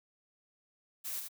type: noise with echo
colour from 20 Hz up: blue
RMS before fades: -39 dBFS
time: 1.04-1.21 s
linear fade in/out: 20 ms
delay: 77 ms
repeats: 1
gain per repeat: -4 dB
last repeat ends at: 1.287 s
effects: none